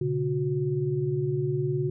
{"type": "tone cluster", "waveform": "sine", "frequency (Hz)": [122, 141.5, 364.8], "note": ["B2", "C#3", "F#4"], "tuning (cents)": [-21, 36, -24], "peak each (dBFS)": [-32, -27, -28], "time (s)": [0.01, 1.9], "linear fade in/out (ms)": 5, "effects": []}